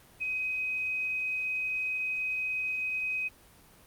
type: tone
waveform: sine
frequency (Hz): 2520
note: D#7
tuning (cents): +21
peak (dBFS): -29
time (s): 0.2-3.29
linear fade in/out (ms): 20
effects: pink hiss -57 dBFS RMS until 3.86 s + Opus 32 kbps